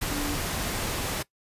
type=tone in noise; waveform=sine; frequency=290 Hz; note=D4; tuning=22 cents flat; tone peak=-30 dBFS; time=0.11-0.36 s; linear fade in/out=10 ms; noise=pink; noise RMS=-30 dBFS; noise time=0.01-1.23 s; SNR=-3 dB; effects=noise-tail reverb RT60 0.1 s tail -19 dB re dry + resampled to 32000 Hz